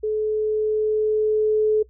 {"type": "tone with level ramp", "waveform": "sine", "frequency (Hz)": 429.7, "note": "A4", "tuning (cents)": -41, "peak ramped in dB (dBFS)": [-20, -15], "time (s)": [0.03, 1.83], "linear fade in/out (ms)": 10, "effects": ["noise-tail reverb RT60 0.1 s tail -21 dB re dry", "added 60 Hz sine -49 dBFS peak until 1.89 s"]}